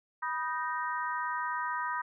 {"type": "harmonic tone with a mistuned harmonic", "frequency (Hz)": 310.6, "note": "D#4", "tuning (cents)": -3, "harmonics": [3, 4, 5, 6], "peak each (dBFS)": [-34, -36, -38, -40], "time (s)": [0.22, 2.02], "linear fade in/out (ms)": 10, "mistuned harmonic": 3, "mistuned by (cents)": 84, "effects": []}